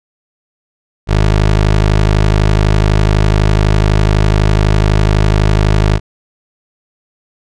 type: tone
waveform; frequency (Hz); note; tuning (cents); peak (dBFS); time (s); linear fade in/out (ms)
20% pulse; 52; G#1; +3; -3; 1.07-6; 50
effects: low-pass 6000 Hz 12 dB/octave